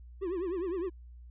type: tone with vibrato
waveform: triangle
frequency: 360.5 Hz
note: F#4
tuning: 45 cents flat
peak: -29 dBFS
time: 0.21-0.9 s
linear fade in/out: 20 ms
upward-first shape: triangle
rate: 9.8 Hz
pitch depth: 180 cents each way
effects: added 60 Hz sine -47 dBFS peak until 1.3 s + resampled to 8000 Hz